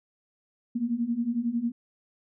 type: beating tone pair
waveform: sine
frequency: 228.9 / 239.9 Hz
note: A#3 / A#3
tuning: -31 / +50 cents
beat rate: 11 Hz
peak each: -30 / -27 dBFS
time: 0.75-1.72 s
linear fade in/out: 10 ms
effects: none